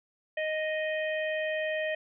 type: harmonic tone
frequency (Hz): 622.3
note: D#5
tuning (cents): 0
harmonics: 1 / 3 / 4 / 5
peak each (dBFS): -30 / -34 / -39 / -44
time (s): 0.37-1.95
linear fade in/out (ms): 5
effects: none